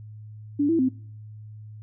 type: tone with pitch steps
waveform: sine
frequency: 288.1 / 330.4 / 259.1 Hz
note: D4 / E4 / C4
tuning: -33 / +4 / -17 cents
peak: -18 dBFS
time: 0.59-0.89 s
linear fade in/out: 10 ms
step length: 100 ms
effects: noise-tail reverb RT60 0.5 s tail -21 dB re dry + added 107 Hz sine -39 dBFS peak until 1.82 s